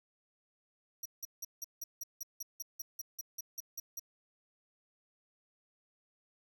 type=tone bursts; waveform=sawtooth; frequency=5760 Hz; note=F#8; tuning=47 cents flat; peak=-36 dBFS; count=16; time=1.03-3.996 s; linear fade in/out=5 ms; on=26 ms; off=170 ms; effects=none